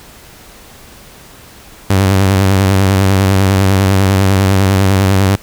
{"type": "tone with vibrato", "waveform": "sawtooth", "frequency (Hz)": 96.6, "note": "G2", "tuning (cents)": -25, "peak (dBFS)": -4, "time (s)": [1.9, 5.36], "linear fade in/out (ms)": 5, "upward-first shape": "sine", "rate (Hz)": 10, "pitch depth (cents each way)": 54, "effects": ["pink hiss -38 dBFS RMS until 5.42 s"]}